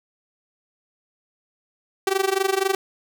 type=tone with amplitude modulation; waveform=sawtooth; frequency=386.3 Hz; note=G4; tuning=25 cents flat; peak=-12 dBFS; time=2.07-2.75 s; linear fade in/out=2 ms; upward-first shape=sine; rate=24 Hz; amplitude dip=90%; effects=none